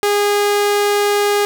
sawtooth tone, 410 Hz, G#4, 22 cents flat, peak -9 dBFS, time 0.03-1.45 s, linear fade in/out 0 ms, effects none

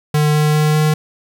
square tone with pitch steps, 150.4 / 151.36 / 152.32 / 153.29 Hz, D3 / D#3 / D#3 / D#3, +42 / -47 / -36 / -25 cents, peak -12 dBFS, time 0.14-0.94 s, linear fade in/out 5 ms, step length 200 ms, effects 8-bit

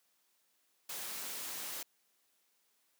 white noise, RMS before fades -42 dBFS, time 0.89-1.83 s, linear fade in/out 5 ms, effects white hiss -75 dBFS RMS until 2.99 s + high-pass 200 Hz 12 dB/octave

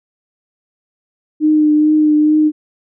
sine tone with vibrato, 304.4 Hz, D#4, 38 cents flat, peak -8 dBFS, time 1.4-2.52 s, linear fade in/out 50 ms, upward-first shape triangle, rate 2.3 Hz, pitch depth 22 cents each way, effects none

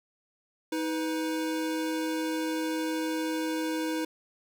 square tone pair together, 317 / 496.3 Hz, D#4 / B4, +32 / +8 cents, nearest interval minor sixth, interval 776 cents, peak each -30 / -36 dBFS, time 0.72-4.05 s, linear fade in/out 5 ms, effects none

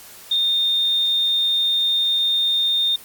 sine tone, 3645 Hz, A#7, 40 cents flat, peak -16 dBFS, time 0.31-2.96 s, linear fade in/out 5 ms, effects white hiss -42 dBFS RMS until 3.04 s + Opus 48 kbps

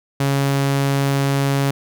sawtooth tone, 138.59 Hz, C#3, in tune, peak -12 dBFS, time 0.2-1.71 s, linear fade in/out 5 ms, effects none

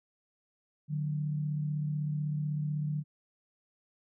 sine tone pair together, 149 / 185 Hz, D3 / F#3, +25 / 0 cents, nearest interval major third, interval 375 cents, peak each -30 / -40 dBFS, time 0.88-3.04 s, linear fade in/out 50 ms, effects none

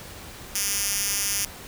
5% pulse tone with high-pass filter, 201.8 Hz, G#3, 49 cents flat, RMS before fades -26 dBFS, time 0.55-1.45 s, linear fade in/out 2 ms, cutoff 5400 Hz, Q 0.76, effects pink hiss -41 dBFS RMS until 1.67 s

